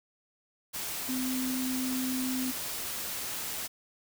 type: tone in noise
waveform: sine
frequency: 257.3 Hz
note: C4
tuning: 29 cents flat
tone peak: -30 dBFS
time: 1.08-2.52 s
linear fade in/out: 20 ms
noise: white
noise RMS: -36 dBFS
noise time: 0.73-3.68 s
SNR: +3 dB
effects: none